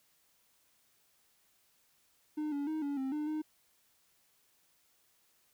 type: tone with pitch steps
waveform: triangle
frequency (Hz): 303.6 / 284.9 / 312.9 / 284.4 / 265.6 / 300.7 / 308.3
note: D#4 / C#4 / D#4 / C#4 / C4 / D4 / D#4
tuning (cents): -42 / +48 / +10 / +45 / +26 / +41 / -16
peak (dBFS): -31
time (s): 2.37-3.42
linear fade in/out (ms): 10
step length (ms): 150
effects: white hiss -71 dBFS RMS until 5.53 s